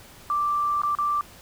sine tone with dropouts, 1174.7 Hz, D6, in tune, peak -21 dBFS, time 0.3-1.21 s, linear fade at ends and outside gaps 1 ms, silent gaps 0.818-0.834 / 0.951-0.986 s, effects pink hiss -48 dBFS RMS until 1.41 s

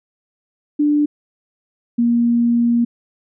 sine tone pair in turn, 295.1 / 236.3 Hz, D4 / A#3, +8 / +24 cents, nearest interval major third, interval 384 cents, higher first, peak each -12 dBFS, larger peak neither, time 0.79-1.06 / 1.98-2.85 s, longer second, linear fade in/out 10 ms, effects none

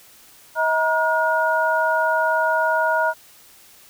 sine tone cluster, 637 / 948 / 1437 Hz, D#5 / A#5 / F6, +41 / +29 / +49 cents, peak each -21 dBFS, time 0.55-3.14 s, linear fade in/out 50 ms, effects white hiss -49 dBFS RMS until 3.89 s

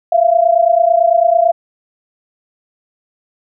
sine tone pair together, 665 / 694 Hz, E5 / F5, +15 / -11 cents, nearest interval minor second, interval 74 cents, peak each -11 dBFS, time 0.12-1.52 s, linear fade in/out 5 ms, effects none

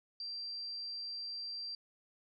sine tone, 4712 Hz, D8, 5 cents sharp, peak -39 dBFS, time 0.2-1.75 s, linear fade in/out 2 ms, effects MP3 64 kbps

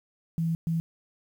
sine tone bursts at uneven times, 164.81 Hz, E3, in tune, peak -24 dBFS, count 2, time 0.38-0.55 / 0.67-0.8 s, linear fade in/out 0 ms, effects 9-bit

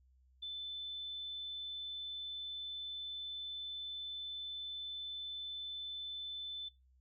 sine tone, 3520 Hz, A7, in tune, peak -40 dBFS, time 0.42-6.69 s, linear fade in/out 10 ms, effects noise-tail reverb RT60 0.2 s tail -20 dB re dry + added 64 Hz sine -65 dBFS peak until 7 s

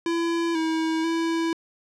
square tone with pitch steps, 336.2 / 321.6 / 330.1 Hz, E4 / E4 / E4, +34 / -43 / +2 cents, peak -23 dBFS, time 0.06-1.53 s, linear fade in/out 2 ms, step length 490 ms, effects low-pass 6000 Hz 12 dB/octave

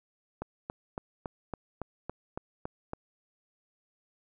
click train, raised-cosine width 1 ms, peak -21 dBFS, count 10, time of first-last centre 0.42-2.934 s, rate 3.58 Hz, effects none

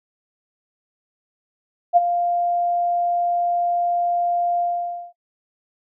sine tone with ADSR envelope, 698.5 Hz, F5, in tune, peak -8 dBFS, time 1.93-5.13 s, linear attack 36 ms, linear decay 25 ms, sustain -10 dB, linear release 530 ms, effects noise-tail reverb RT60 0.1 s tail -18 dB re dry

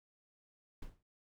brown noise with exponential decay, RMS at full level -41 dBFS, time 0.82-1.03 s, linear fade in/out 5 ms, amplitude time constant 44 ms, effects none

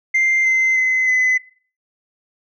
sine tone with pitch steps, 2093 / 2069 / 2045 / 2022 Hz, C7 / C7 / C7 / B6, 0 / -20 / -40 / +40 cents, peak -11 dBFS, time 0.14-1.38 s, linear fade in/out 10 ms, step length 310 ms, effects noise-tail reverb RT60 0.4 s tail -17 dB re dry + tanh soft clip ceiling -11 dBFS

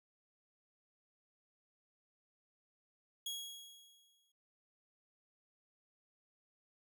sawtooth tone with exponential decay, 3315 Hz, G#7, 4 cents flat, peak -35 dBFS, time 3.26-4.32 s, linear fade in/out 5 ms, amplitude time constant 230 ms, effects none

